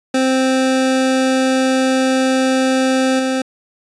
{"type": "tone with level steps", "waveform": "25% pulse", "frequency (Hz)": 261.6, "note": "C4", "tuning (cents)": 0, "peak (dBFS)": [-9, -12], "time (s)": [0.14, 3.42], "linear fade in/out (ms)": 5, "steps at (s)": 3.19, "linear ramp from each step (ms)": 5, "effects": ["resampled to 22050 Hz"]}